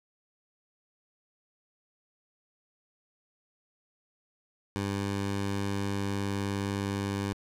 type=tone; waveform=15% pulse; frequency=99.6 Hz; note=G2; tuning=28 cents sharp; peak=-23 dBFS; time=4.76-7.33 s; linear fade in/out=0 ms; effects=low-pass 10000 Hz 12 dB/octave + 9-bit